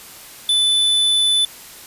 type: tone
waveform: square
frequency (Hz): 3501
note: A7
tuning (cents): -9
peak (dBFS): -14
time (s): 0.49-1.45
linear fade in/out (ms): 2
effects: white hiss -39 dBFS RMS until 1.86 s + resampled to 32000 Hz